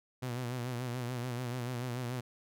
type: tone with vibrato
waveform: sawtooth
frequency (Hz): 123.47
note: B2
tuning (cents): 0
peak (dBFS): -31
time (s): 0.22-2.21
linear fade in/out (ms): 10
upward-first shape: sine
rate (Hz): 6.9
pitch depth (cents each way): 70
effects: none